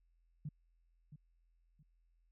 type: tone with echo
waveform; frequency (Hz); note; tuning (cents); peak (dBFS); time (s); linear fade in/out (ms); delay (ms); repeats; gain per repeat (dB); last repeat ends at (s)
sine; 149.2; D3; +28; -39; 0.45-0.49; 5; 670; 2; -11; 1.83
effects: added 42 Hz sine -70 dBFS peak until 2.31 s